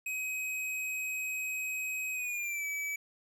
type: tone with pitch glide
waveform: square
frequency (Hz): 2530 to 2293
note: D#7 to D7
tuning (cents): +28 to -42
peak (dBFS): -34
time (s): 0.06-2.96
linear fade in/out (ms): 5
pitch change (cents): -170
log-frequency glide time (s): 2.13-2.66
effects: 11-bit